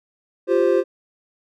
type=chord; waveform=triangle; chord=F suspended second; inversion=none; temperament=equal; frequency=349.2 / 392 / 523.3 Hz; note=F4 / G4 / C5; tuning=0 / 0 / 0 cents; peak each=-17 dBFS; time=0.47-0.84 s; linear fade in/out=50 ms; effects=none